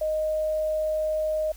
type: tone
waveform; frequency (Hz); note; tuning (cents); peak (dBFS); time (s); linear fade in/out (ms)
sine; 621; D#5; -3; -23; 0.01-1.52; 5
effects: added 50 Hz sine -43 dBFS peak until 1.56 s + white hiss -52 dBFS RMS until 1.56 s